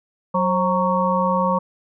harmonic tone with a mistuned harmonic, 185.5 Hz, F#3, 5 cents sharp, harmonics 1 / 3 / 5 / 6, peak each -22 / -22 / -22 / -22 dBFS, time 0.34-1.59 s, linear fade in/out 10 ms, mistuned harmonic 3, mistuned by -70 cents, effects none

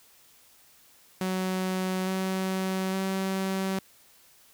sawtooth tone with pitch steps, 186.5 / 188.89 / 191.3 Hz, F#3 / F#3 / G3, +14 / +36 / -42 cents, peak -23 dBFS, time 1.21-3.79 s, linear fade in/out 2 ms, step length 860 ms, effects white hiss -58 dBFS RMS until 4.53 s

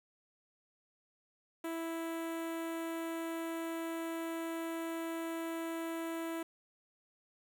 sawtooth tone with notch filter, 329.6 Hz, E4, in tune, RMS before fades -39 dBFS, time 1.64-6.43 s, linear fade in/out 5 ms, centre 5000 Hz, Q 0.85, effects 10-bit

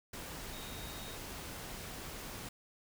sine tone in noise, 3741 Hz, A#7, 5 cents sharp, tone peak -52 dBFS, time 0.53-1.16 s, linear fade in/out 5 ms, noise pink, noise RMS -45 dBFS, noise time 0.13-2.49 s, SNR -10 dB, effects none

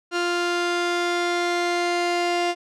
sawtooth tone pair together, 349.2 / 698.5 Hz, F4 / F5, 0 / 0 cents, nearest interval octave, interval 1200 cents, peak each -19 dBFS, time 0.11-2.55 s, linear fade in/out 50 ms, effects low-pass 6000 Hz 12 dB/octave

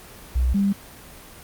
sine tone pair in turn, 62.6 / 198.74 Hz, B1 / G3, +24 / +24 cents, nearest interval octave + minor sixth, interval 2000 cents, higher second, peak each -17 dBFS, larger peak neither, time 0.35-0.54 / 0.54-0.73 s, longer neither, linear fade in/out 10 ms, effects pink hiss -43 dBFS RMS until 1.43 s + Opus 24 kbps

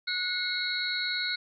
sine tone cluster, 1466 / 2168 / 3871 / 4156 / 4378 Hz, F#6 / C#7 / B7 / C8 / C#8, -16 / -39 / -35 / -12 / -22 cents, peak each -33 / -35 / -34 / -35 / -36 dBFS, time 0.07-1.36 s, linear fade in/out 10 ms, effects none

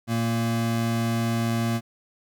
square tone pair together, 115.6 / 230.5 Hz, A#2 / A#3, -14 / -19 cents, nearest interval octave, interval 1195 cents, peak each -26 dBFS, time 0.07-1.81 s, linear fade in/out 50 ms, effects none

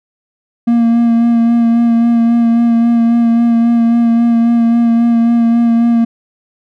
triangle tone with vibrato, 233.1 Hz, A#3, in tune, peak -5 dBFS, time 0.67-6.05 s, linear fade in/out 10 ms, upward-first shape sine, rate 3.7 Hz, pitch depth 19 cents each way, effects none

